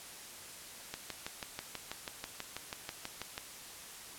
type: click train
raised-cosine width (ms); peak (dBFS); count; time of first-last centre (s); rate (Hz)
0.2; -21; 16; 0.94-3.379; 6.15
effects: white hiss -49 dBFS RMS until 4.18 s + low-pass 12000 Hz 12 dB/octave